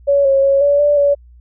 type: tone with pitch steps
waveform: sine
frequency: 563 / 545 / 551 / 572 / 584 / 570 Hz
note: C#5 / C#5 / C#5 / D5 / D5 / C#5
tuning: +27 / -29 / -11 / -46 / -10 / +48 cents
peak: -9 dBFS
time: 0.07-1.15 s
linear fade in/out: 20 ms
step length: 180 ms
effects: added 60 Hz sine -40 dBFS peak until 1.4 s